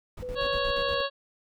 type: noise with tremolo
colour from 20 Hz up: brown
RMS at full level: -37 dBFS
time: 0.17-1.01 s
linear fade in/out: 5 ms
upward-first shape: square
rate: 8.4 Hz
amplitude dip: 75%
type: tone with pitch glide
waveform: sine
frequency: 500 to 487.2 Hz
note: B4 to B4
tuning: +21 to -24 cents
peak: -33 dBFS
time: 0.22-1.03 s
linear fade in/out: 10 ms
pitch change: -45 cents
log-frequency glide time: 0.44-0.88 s
type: harmonic tone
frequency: 554.4 Hz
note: C#5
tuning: in tune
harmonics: 1 / 2 / 3 / 5 / 6 / 7 / 8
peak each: -29 / -32 / -34 / -36 / -37 / -37 / -38 dBFS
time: 0.35-1.1 s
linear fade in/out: 50 ms
effects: none